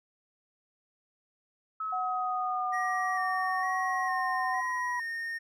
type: linear sweep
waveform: sine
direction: down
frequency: 1294 to 983 Hz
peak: -31 dBFS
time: 1.8-5 s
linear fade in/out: 5 ms
type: tone with pitch glide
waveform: sine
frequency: 740 to 749.5 Hz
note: F#5 to F#5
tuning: 0 to +22 cents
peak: -31 dBFS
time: 1.92-4.61 s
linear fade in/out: 10 ms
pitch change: +22 cents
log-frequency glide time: 3.07-3.58 s
type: tone with vibrato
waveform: triangle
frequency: 1864.7 Hz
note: A#6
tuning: in tune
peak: -31 dBFS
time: 2.72-5.39 s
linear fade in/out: 20 ms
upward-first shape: square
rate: 1.1 Hz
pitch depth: 26 cents each way
effects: none